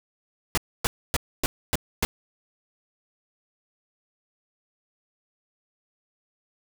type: noise bursts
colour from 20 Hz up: pink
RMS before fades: -23 dBFS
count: 6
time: 0.55-2.05 s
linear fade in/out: 0 ms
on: 25 ms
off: 270 ms
effects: none